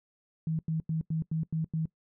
sine tone bursts, 160 Hz, D#3, 49 cents sharp, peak -27 dBFS, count 7, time 0.47-1.856 s, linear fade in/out 2 ms, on 120 ms, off 91 ms, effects noise-tail reverb RT60 0.1 s tail -21 dB re dry

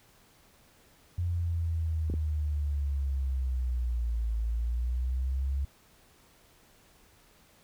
sine linear two-way sweep, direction down then up, 88.1 to 55 to 69.3 Hz, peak -27 dBFS, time 1.18-5.65 s, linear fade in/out 5 ms, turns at 4.36 s
clicks, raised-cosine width 3 ms, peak -22 dBFS, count 2, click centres 2.1 / 2.139 s
effects pink hiss -61 dBFS RMS until 7.63 s

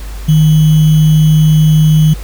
sine tone with sample-and-hold, 155.56 Hz, D#3, in tune, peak -4 dBFS, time 0.28-2.14 s, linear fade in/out 10 ms, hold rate 3150 Hz, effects added 50 Hz sine -21 dBFS peak until 2.23 s + pink hiss -34 dBFS RMS until 2.23 s

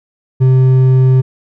sine tone with hard clipping, 129.9 Hz, C3, 12 cents flat, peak -7 dBFS, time 0.4-1.22 s, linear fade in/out 20 ms, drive 5 dB, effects none

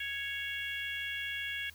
harmonic tone, 554.4 Hz, C#5, in tune, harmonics 3 / 4 / 5 / 6, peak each -39 / -40 / -41 / -42 dBFS, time 0-1.7 s, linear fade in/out 5 ms, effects added 81 Hz sine -57 dBFS peak until 1.74 s + white hiss -58 dBFS RMS until 1.74 s

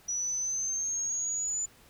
sine exponential sweep, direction up, 5850 to 7040 Hz, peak -29 dBFS, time 0.08-1.66 s, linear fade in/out 10 ms, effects pink hiss -58 dBFS RMS until 1.89 s

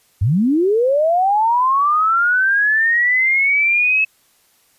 sine linear sweep, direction up, 83.7 to 2600 Hz, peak -12 dBFS, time 0.21-4.05 s, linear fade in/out 10 ms, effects white hiss -57 dBFS RMS until 4.78 s + resampled to 32000 Hz

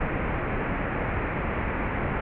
pink low-pass noise, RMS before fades -28 dBFS, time 0-2.21 s, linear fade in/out 10 ms, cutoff 2400 Hz, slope 48 dB/octave, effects none

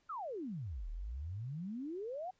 sine exponential two-way sweep, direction down then up, 1396.9 to 36.71 to 770 Hz, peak -39 dBFS, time 0.09-2.31 s, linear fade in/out 10 ms, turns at 0.89 s, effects pink hiss -75 dBFS RMS until 2.39 s + resampled to 16000 Hz

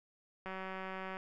click train, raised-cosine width 0.5 ms, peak -28 dBFS, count 135, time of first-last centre 0.46-1.169 s, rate 189 Hz, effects none

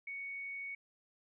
sine tone, 2227 Hz, C#7, 7 cents sharp, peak -40 dBFS, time 0.07-0.75 s, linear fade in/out 5 ms, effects none

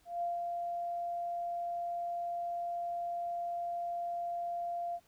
sine tone with ADSR envelope, 693 Hz, F5, 14 cents flat, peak -31 dBFS, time 0.05-5 s, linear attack 170 ms, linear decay 170 ms, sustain -3 dB, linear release 54 ms, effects pink hiss -68 dBFS RMS until 5.07 s

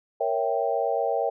sine chord, A# diminished seventh, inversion none, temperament equal, 466.2 / 554.4 / 659.3 / 784 Hz, A#4 / C#5 / E5 / G5, 0 / 0 / 0 / 0 cents, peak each -28 dBFS, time 0.2-1.3 s, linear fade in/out 10 ms, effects none

